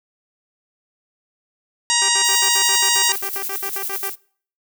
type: harmonic tone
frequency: 947 Hz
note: A#5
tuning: 27 cents sharp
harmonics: 1 / 2 / 3 / 4 / 5 / 6 / 7 / 8 / 9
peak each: -24 / -24 / -24 / -24 / -24 / -24 / -24 / -24 / -24 dBFS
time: 1.9-3.12 s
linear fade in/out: 0 ms
type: tone bursts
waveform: 10% pulse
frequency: 392 Hz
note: G4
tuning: in tune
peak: -19 dBFS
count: 16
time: 2.02-4.096 s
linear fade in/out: 0 ms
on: 66 ms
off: 68 ms
type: noise with tremolo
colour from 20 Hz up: violet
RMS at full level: -25 dBFS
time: 2.23-4.16 s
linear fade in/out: 50 ms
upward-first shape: square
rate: 10 Hz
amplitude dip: 40%
effects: noise-tail reverb RT60 0.5 s tail -23 dB re dry